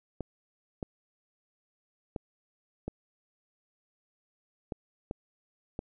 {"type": "clicks", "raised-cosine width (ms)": 2, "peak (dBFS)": -21, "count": 7, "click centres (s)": [0.207, 0.828, 2.162, 2.88, 4.722, 5.111, 5.791], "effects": []}